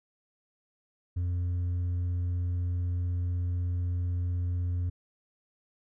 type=tone with hard clipping; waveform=triangle; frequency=88.4 Hz; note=F2; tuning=22 cents sharp; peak=-26 dBFS; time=1.16-4.9 s; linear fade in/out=10 ms; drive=1 dB; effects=none